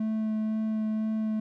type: tone with vibrato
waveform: triangle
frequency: 217.8 Hz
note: A3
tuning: 17 cents flat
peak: -24 dBFS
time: 0-1.4 s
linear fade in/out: 5 ms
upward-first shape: sine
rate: 2 Hz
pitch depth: 9 cents each way
effects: none